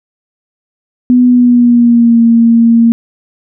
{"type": "tone with pitch glide", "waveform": "sine", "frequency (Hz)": [247.8, 231.2], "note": ["B3", "A#3"], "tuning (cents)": [6, -14], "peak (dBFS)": -3, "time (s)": [1.1, 2.92], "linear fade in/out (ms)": 0, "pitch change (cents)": -120, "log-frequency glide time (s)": [1.26, 2.21], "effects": []}